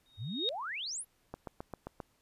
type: tone with exponential growth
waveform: sine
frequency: 3729 Hz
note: A#7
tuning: in tune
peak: -27 dBFS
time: 0.06-0.49 s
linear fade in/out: 0 ms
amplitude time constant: 92 ms
type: exponential sweep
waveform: sine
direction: up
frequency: 87.31 to 11730 Hz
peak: -36 dBFS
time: 0.17-1.05 s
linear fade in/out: 50 ms
type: click train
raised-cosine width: 1 ms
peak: -26 dBFS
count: 6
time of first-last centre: 1.34-2.002 s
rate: 7.55 Hz
effects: pink hiss -72 dBFS RMS until 2.21 s + resampled to 32000 Hz